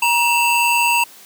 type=tone pair together; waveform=square; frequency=946 / 2676 Hz; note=A#5 / E7; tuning=+25 / +25 cents; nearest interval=octave + tritone; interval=1800 cents; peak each=-17 / -17 dBFS; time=0.02-1.04 s; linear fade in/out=5 ms; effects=white hiss -43 dBFS RMS until 1.25 s + high-pass 150 Hz 12 dB/octave